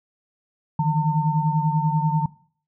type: tone cluster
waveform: sine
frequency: 152.2 / 162.4 / 904 Hz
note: D#3 / E3 / A5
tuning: -38 / -26 / +47 cents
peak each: -21 / -24 / -23 dBFS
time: 0.79-2.26 s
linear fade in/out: 5 ms
effects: noise-tail reverb RT60 0.5 s tail -20 dB re dry